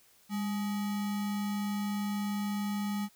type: tone with sample-and-hold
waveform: sine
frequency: 203.4 Hz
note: G#3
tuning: 36 cents flat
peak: -30 dBFS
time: 0.29-3.09 s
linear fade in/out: 50 ms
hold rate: 1050 Hz
effects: white hiss -63 dBFS RMS until 3.15 s